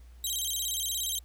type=tone with vibrato; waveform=15% pulse; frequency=3485 Hz; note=A7; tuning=17 cents flat; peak=-23 dBFS; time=0.24-1.19 s; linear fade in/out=2 ms; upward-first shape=square; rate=17 Hz; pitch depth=170 cents each way; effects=added 60 Hz sine -48 dBFS peak until 1.24 s + pink hiss -65 dBFS RMS until 1.24 s